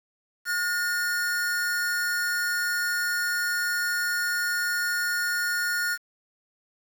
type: tone pair together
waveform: square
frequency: 1438 / 1813 Hz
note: F#6 / A#6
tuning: -50 / -49 cents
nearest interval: major third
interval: 401 cents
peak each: -26 / -32 dBFS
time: 0.45-5.98 s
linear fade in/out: 50 ms
effects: 8-bit